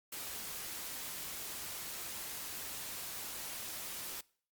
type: noise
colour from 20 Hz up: white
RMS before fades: -43 dBFS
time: 0.12-4.21 s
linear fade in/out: 5 ms
effects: noise-tail reverb RT60 0.5 s tail -23 dB re dry + Opus 48 kbps